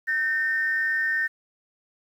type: tone pair together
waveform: sine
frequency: 1544.2 / 1822 Hz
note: G6 / A#6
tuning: -26 / -40 cents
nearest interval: minor third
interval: 286 cents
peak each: -28 / -22 dBFS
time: 0.07-1.28 s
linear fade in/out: 20 ms
effects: tanh soft clip ceiling -14 dBFS + 9-bit